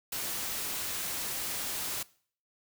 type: noise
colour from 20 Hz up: white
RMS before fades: -35 dBFS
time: 0.12-2.03 s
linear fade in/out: 5 ms
effects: noise-tail reverb RT60 0.5 s tail -21 dB re dry